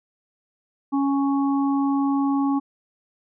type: harmonic tone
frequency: 277.2 Hz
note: C#4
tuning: in tune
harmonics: 1 / 3 / 4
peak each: -19 / -29 / -31 dBFS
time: 0.92-2.6 s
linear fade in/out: 20 ms
effects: none